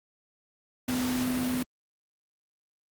sine tone in noise, 251.8 Hz, B3, 34 cents sharp, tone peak -27 dBFS, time 0.88-1.63 s, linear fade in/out 5 ms, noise pink, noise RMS -34 dBFS, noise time 0.88-1.63 s, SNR +4 dB, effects high-pass 80 Hz 12 dB/octave + Opus 48 kbps

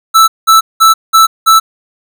square tone bursts, 1318.5 Hz, E6, in tune, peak -3 dBFS, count 5, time 0.14-1.6 s, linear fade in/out 20 ms, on 140 ms, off 190 ms, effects none

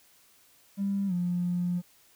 triangle tone with pitch glide, 198.4 to 176.75 Hz, G3 to F3, +21 to +21 cents, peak -22 dBFS, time 0.77-1.82 s, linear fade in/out 50 ms, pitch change -200 cents, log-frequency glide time 1.07-1.13 s, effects tanh soft clip ceiling -24 dBFS + white hiss -61 dBFS RMS until 2.15 s

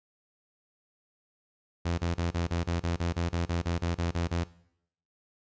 sawtooth tone bursts, 85.5 Hz, F2, 36 cents flat, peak -23 dBFS, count 16, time 1.85-4.44 s, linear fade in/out 10 ms, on 130 ms, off 34 ms, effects noise-tail reverb RT60 0.7 s tail -19 dB re dry + resampled to 16000 Hz

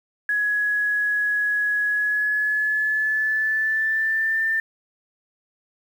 sine tone with pitch glide, 1678 to 1788.1 Hz, G#6 to A6, +17 to +27 cents, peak -19 dBFS, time 0.29-4.6 s, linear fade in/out 2 ms, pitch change +110 cents, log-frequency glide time 1.87-4.42 s, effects 8-bit

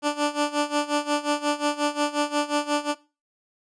15% pulse tone with tremolo, 293.7 Hz, D4, in tune, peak -13 dBFS, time 0.02-2.95 s, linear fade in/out 50 ms, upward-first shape sine, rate 5.6 Hz, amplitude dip 85%, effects noise-tail reverb RT60 0.3 s tail -19 dB re dry + resampled to 22050 Hz

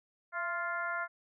harmonic tone with a mistuned harmonic, 349.1 Hz, F4, 1 cent flat, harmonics 2 / 3 / 4 / 5 / 6, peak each -40 / -40 / -35 / -42 / -45 dBFS, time 0.32-1.08 s, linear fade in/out 50 ms, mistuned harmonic 2, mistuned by -48 cents, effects none

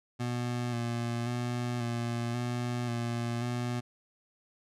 25% pulse tone with vibrato, 120 Hz, B2, 49 cents flat, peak -27 dBFS, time 0.19-3.81 s, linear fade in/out 20 ms, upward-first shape square, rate 0.93 Hz, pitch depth 25 cents each way, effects low-pass 9000 Hz 12 dB/octave

